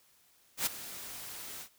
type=noise with ADSR envelope; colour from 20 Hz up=white; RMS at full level=-29 dBFS; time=0.57-1.69 s; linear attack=93 ms; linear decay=14 ms; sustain=-15 dB; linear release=80 ms; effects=white hiss -66 dBFS RMS until 1.78 s